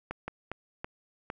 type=slowing click train; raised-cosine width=0.5 ms; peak=-20 dBFS; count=5; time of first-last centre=0.11-1.301 s; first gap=170 ms; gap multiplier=1.39; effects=none